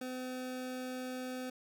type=tone; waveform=25% pulse; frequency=254.8 Hz; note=C4; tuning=46 cents flat; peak=-35 dBFS; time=0.01-1.5 s; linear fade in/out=5 ms; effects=none

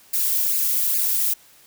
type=noise with flanger; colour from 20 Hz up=violet; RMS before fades=-21 dBFS; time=0.13-1.34 s; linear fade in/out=10 ms; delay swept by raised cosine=0.43 to 2.83 ms; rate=2.4 Hz; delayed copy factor=+0.85; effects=white hiss -52 dBFS RMS until 1.66 s

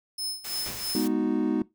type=tone with tremolo; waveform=sawtooth; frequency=5210 Hz; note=E8; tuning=21 cents flat; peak=-26 dBFS; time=0.18-1.05 s; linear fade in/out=5 ms; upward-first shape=sine; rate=3.1 Hz; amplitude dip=85%
type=noise; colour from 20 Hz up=white; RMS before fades=-38 dBFS; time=0.44-1.08 s; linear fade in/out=10 ms
type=noise with exponential decay; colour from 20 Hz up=pink; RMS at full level=-35 dBFS; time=0.66-1.12 s; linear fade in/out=0 ms; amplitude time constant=100 ms
type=chord; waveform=triangle; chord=G# minor seventh; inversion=none; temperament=equal; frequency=207.7 / 246.9 / 311.1 / 370 Hz; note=G#3 / B3 / D#4 / F#4; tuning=0 / 0 / 0 / 0 cents; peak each=-28 / -26 / -25 / -29 dBFS; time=0.95-1.62 s; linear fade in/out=2 ms
effects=noise-tail reverb RT60 0.2 s tail -20 dB re dry

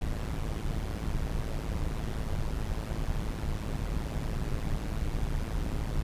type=noise with amplitude modulation; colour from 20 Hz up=brown; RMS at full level=-28 dBFS; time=0.01-6.03 s; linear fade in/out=10 ms; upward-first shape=sine; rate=109 Hz; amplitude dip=80%; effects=resampled to 32000 Hz

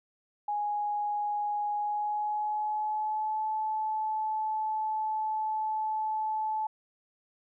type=tone with pitch glide; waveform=sine; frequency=830.6 to 866.9 Hz; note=G#5 to A5; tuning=0 to -26 cents; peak=-28 dBFS; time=0.48-6.67 s; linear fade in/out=5 ms; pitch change=+74 cents; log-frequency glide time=1.75-3.46 s; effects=none

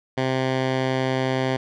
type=tone with low-pass filter; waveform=10% pulse; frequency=130.81 Hz; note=C3; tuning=in tune; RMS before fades=-23 dBFS; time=0.17-1.57 s; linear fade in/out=10 ms; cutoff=3700 Hz; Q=0.86; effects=none

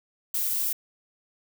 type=noise; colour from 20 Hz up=violet; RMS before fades=-27 dBFS; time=0.34-0.73 s; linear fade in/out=5 ms; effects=none

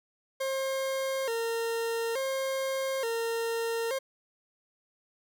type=tone with vibrato; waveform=40% pulse; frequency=495.3 Hz; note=B4; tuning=5 cents sharp; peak=-28 dBFS; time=0.4-3.99 s; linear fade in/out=10 ms; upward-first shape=square; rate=0.57 Hz; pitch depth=130 cents each way; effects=none

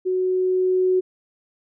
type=tone with level ramp; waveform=sine; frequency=370 Hz; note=F#4; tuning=in tune; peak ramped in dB=-19 to -15 dBFS; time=0.05-1.01 s; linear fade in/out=20 ms; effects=none

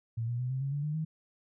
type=tone with pitch steps; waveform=sine; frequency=114.6 / 119.95 / 125.55 / 131.41 / 137.55 / 143.97 / 150.69 / 157.73 Hz; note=A#2 / A#2 / B2 / C3 / C#3 / D3 / D3 / D#3; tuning=-29 / +50 / +29 / +8 / -13 / -34 / +45 / +24 cents; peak=-30 dBFS; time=0.17-1.05 s; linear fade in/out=10 ms; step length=110 ms; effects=none

